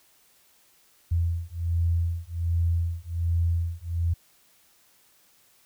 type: beating tone pair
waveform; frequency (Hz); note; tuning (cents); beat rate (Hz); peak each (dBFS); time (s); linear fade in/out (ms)
sine; 84 / 85.3; E2 / F2; +33 / -40; 1.3; -26; 1.11-4.14; 10
effects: white hiss -61 dBFS RMS until 5.65 s